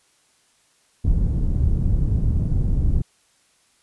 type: low-pass noise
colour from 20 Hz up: pink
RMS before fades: -19 dBFS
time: 1.04-3.02 s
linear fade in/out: 10 ms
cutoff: 130 Hz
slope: 12 dB/octave
effects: white hiss -61 dBFS RMS until 3.82 s + resampled to 24000 Hz